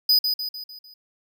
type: tone with echo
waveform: square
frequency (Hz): 4978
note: D#8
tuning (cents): 0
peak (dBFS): -15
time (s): 0.09-0.19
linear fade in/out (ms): 5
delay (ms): 150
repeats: 5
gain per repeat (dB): -6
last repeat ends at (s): 0.94
effects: none